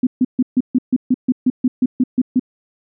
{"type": "tone bursts", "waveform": "sine", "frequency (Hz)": 252.7, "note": "B3", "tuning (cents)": 40, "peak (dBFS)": -10, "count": 14, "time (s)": [0.03, 2.396], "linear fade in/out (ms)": 5, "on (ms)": 39, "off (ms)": 140, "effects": []}